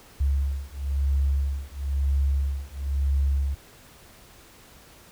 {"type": "beating tone pair", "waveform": "sine", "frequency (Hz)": [68.7, 69.7], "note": ["C#2", "C#2"], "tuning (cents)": [-15, 10], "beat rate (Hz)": 1, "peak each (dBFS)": -25, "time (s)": [0.2, 3.55], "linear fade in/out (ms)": 10, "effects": ["pink hiss -51 dBFS RMS until 5.11 s"]}